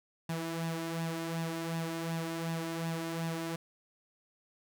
sawtooth tone with flanger, 164.81 Hz, E3, in tune, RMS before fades -36 dBFS, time 0.29-3.56 s, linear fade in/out 5 ms, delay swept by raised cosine 1.1 to 3.3 ms, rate 2.7 Hz, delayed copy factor +0.55, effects none

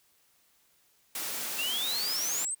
white high-pass noise, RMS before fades -35 dBFS, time 1.15-2.45 s, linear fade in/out 2 ms, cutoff 190 Hz, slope 12 dB/octave
sine exponential sweep, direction up, 2657 to 8490 Hz, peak -30 dBFS, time 1.58-2.55 s, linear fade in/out 10 ms
effects white hiss -67 dBFS RMS until 2.6 s

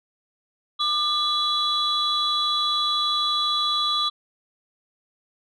sine tone cluster, 1199 / 3399 / 3946 Hz, D6 / G#7 / B7, +36 / +39 / -2 cents, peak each -24 dBFS, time 0.79-4.1 s, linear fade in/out 20 ms, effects tanh soft clip ceiling -13 dBFS

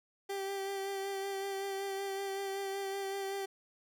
30% pulse tone with vibrato, 392 Hz, G4, in tune, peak -33 dBFS, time 0.29-3.46 s, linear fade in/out 10 ms, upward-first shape sine, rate 5.3 Hz, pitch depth 21 cents each way, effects none

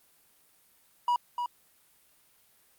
triangle tone with echo, 968 Hz, B5, 35 cents flat, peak -21 dBFS, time 1.08-1.16 s, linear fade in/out 2 ms, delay 300 ms, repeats 1, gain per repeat -6 dB, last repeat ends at 1.46 s, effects white hiss -64 dBFS RMS until 2.78 s + Opus 32 kbps

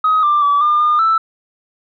sine tone with pitch steps, 1262 / 1185 / 1150 / 1203 / 1213 / 1322 Hz, D#6 / D6 / D6 / D6 / D#6 / E6, +24 / +15 / -37 / +41 / -44 / +5 cents, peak -9 dBFS, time 0.04-1.18 s, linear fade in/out 5 ms, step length 190 ms, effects tanh soft clip ceiling -7 dBFS

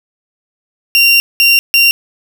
30% pulse tone bursts at uneven times, 2764 Hz, F7, 19 cents flat, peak -3 dBFS, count 3, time 0.95-1.2 / 1.4-1.59 / 1.74-1.91 s, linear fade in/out 0 ms, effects none

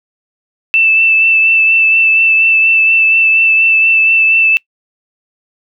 sine tone with vibrato, 2650 Hz, E7, 9 cents sharp, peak -6 dBFS, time 0.74-4.57 s, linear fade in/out 0 ms, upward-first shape sine, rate 4.2 Hz, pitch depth 17 cents each way, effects noise-tail reverb RT60 0.1 s tail -23 dB re dry

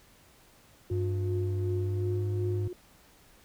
sine tone with tremolo, 359.3 Hz, F4, 49 cents sharp, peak -31 dBFS, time 0.9-2.73 s, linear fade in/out 2 ms, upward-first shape sine, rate 2.7 Hz, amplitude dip 55%
triangle tone with pitch glide, 98 to 101.57 Hz, G2 to G#2, 0 to -38 cents, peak -26 dBFS, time 0.91-2.68 s, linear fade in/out 5 ms, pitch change +62 cents, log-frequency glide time 1.82-2.21 s
effects pink hiss -59 dBFS RMS until 3.44 s

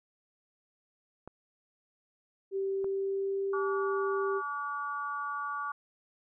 clicks, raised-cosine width 1 ms, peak -30 dBFS, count 2, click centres 1.276 / 2.844 s
sine tone with pitch glide, 389 to 393.1 Hz, G4 to G4, -13 to +5 cents, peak -29 dBFS, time 2.51-4.42 s, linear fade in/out 50 ms, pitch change +18 cents, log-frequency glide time 2.72-3.6 s
harmonic tone, 287.2 Hz, D4, 39 cents flat, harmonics 3 / 4 / 5, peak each -43 / -34 / -39 dBFS, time 3.53-5.72 s, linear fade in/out 5 ms
effects none

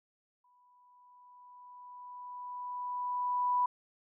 sine tone with exponential growth, 987.8 Hz, B5, in tune, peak -25 dBFS, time 0.44-3.66 s, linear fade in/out 5 ms, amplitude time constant 700 ms, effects none

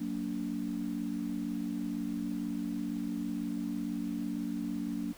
sine chord, Gb augmented, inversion none, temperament just, 185 / 231.2 / 289.1 Hz, Gb3 / Bb3 / D4, 0 / -14 / -27 cents, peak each -39 / -36 / -36 dBFS, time 0-5.13 s, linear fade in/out 10 ms, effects pink hiss -54 dBFS RMS until 5.17 s

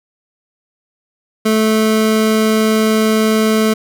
25% pulse tone, 218.3 Hz, A3, 13 cents flat, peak -7 dBFS, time 1.45-3.74 s, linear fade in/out 10 ms, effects none

